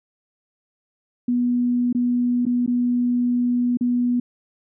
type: tone with dropouts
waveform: sine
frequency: 244.2 Hz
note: B3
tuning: 19 cents flat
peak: -17 dBFS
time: 1.28-4.2 s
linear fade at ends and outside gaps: 5 ms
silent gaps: 1.928-1.948 / 2.454-2.464 / 2.663-2.676 / 3.772-3.809 s
effects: none